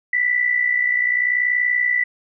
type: tone with amplitude modulation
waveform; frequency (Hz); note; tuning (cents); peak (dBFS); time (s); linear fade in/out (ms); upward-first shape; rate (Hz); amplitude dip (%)
sine; 1975.5; B6; 0; -13; 0.13-2.04; 5; sine; 60.7; 65
effects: none